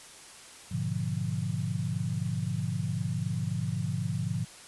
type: chord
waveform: sine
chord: G# diminished seventh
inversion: none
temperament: equal with one note detuned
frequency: 103.83 / 122.97 / 146.83 / 174.61 Hz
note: G#2 / B2 / D3 / F3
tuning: 0 / -7 / 0 / 0 cents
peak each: -34 dBFS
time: 0.71-4.45 s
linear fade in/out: 10 ms
effects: white hiss -49 dBFS RMS until 4.67 s + resampled to 24000 Hz